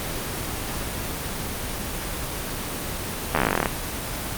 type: slowing click train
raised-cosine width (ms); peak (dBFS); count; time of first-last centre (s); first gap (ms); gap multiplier
0.5; -4; 17; 3.35-3.658; 12; 1.06
effects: pink hiss -29 dBFS RMS until 4.37 s + Opus 24 kbps